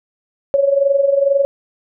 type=tone with amplitude modulation; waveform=sine; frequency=556 Hz; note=C#5; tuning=5 cents sharp; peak=-8 dBFS; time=0.54-1.45 s; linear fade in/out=0 ms; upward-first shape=sine; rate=22.2 Hz; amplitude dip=70%; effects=none